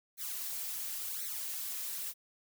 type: noise with flanger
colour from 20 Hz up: blue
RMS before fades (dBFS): -39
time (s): 0.17-2.14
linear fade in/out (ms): 50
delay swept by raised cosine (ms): 0.49 to 5.49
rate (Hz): 0.94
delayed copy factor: +1
effects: none